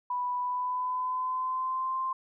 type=tone with pitch glide; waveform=sine; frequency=987.8 to 1046.5 Hz; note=B5 to C6; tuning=0 to 0 cents; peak=-28 dBFS; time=0.1-2.13 s; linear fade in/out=5 ms; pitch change=+100 cents; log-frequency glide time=0.39-1.97 s; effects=none